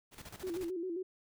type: noise with tremolo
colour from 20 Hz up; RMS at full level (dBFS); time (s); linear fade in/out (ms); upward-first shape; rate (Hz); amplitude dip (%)
pink; -48; 0.11-0.71; 50; square; 14; 70
type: tone with vibrato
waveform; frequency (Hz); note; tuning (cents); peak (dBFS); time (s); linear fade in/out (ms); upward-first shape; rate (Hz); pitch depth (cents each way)
sine; 353.8; F4; +23; -35; 0.43-1.03; 10; square; 7.5; 87
effects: none